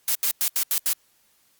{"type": "noise bursts at uneven times", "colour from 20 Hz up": "blue", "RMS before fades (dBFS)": -22, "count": 6, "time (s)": [[0.08, 0.15], [0.23, 0.31], [0.41, 0.48], [0.56, 0.63], [0.71, 0.78], [0.86, 0.93]], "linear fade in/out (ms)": 0, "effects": ["white hiss -63 dBFS RMS until 1.59 s", "Opus 48 kbps"]}